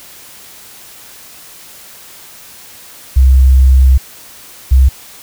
sine tone pair in turn, 65.41 / 65.41 Hz, C2 / C2, 0 / 0 cents, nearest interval unison, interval 0 cents, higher neither, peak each -3 dBFS, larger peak neither, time 3.16-3.98 / 4.71-4.89 s, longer first, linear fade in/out 10 ms, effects white hiss -36 dBFS RMS until 5.22 s

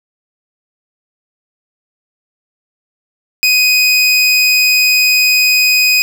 25% pulse tone, 2500 Hz, D#7, 8 cents sharp, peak -4 dBFS, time 3.43-6.02 s, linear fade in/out 0 ms, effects none

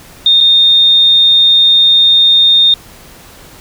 sine tone with dropouts, 3660 Hz, A#7, 32 cents flat, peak -4 dBFS, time 0.26-2.74 s, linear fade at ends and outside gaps 2 ms, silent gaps 0.405-0.409 s, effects pink hiss -37 dBFS RMS until 3.6 s

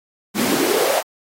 pink noise with high-pass filter sweep, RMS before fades -19 dBFS, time 0.34-1.03 s, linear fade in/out 50 ms, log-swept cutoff 200 to 690 Hz, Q 5.8, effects AAC 48 kbps

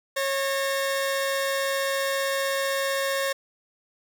sawtooth tone pair together, 547 / 1818.2 Hz, C#5 / A#6, -23 / -44 cents, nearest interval octave + major sixth, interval 2079 cents, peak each -21 / -27 dBFS, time 0.16-3.33 s, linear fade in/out 10 ms, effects 9-bit

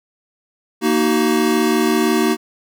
square chord, D# minor, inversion second, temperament equal with one note detuned, 233.1 / 311.1 / 376.9 Hz, A#3 / D#4 / F#4, 0 / 0 / +32 cents, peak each -19 dBFS, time 0.81-2.37 s, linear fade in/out 50 ms, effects none

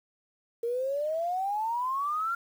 sine exponential sweep, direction up, 459.7 to 1400 Hz, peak -27 dBFS, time 0.63-2.35 s, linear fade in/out 5 ms, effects 9-bit

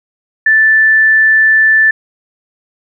sine tone, 1760 Hz, A6, in tune, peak -5 dBFS, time 0.46-1.91 s, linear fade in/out 5 ms, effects none

